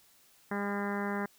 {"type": "harmonic tone with a mistuned harmonic", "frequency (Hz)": 202.2, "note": "G#3", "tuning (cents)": -46, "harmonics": [1, 2, 3, 4, 5, 6, 7, 8, 9, 10], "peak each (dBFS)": [-34, -38, -43, -41, -42, -45, -44, -43, -44, -48], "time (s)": [0.51, 1.26], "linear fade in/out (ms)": 5, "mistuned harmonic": 7, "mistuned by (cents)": -16, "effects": ["white hiss -63 dBFS RMS until 1.38 s"]}